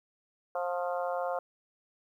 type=harmonic tone with a mistuned harmonic; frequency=177.1 Hz; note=F3; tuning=24 cents sharp; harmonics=3 / 4 / 5 / 6 / 7 / 8; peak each=-33 / -34 / -41 / -41 / -43 / -44 dBFS; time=0.55-1.39 s; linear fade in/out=2 ms; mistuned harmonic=8; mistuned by=-34 cents; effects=11-bit